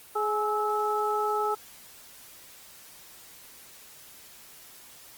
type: tone cluster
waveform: sine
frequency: 421.2 / 841 / 1303 Hz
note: G#4 / G#5 / E6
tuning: +24 / +22 / -20 cents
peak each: -29 dBFS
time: 0.15-1.55 s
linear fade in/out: 10 ms
effects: white hiss -50 dBFS RMS until 5.17 s + Opus 24 kbps